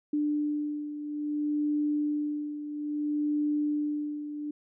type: beating tone pair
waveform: sine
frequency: 296.6 / 297.2 Hz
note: D4 / D4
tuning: +17 / +21 cents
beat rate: 0.6 Hz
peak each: -28 / -34 dBFS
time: 0.13-4.51 s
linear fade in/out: 5 ms
effects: none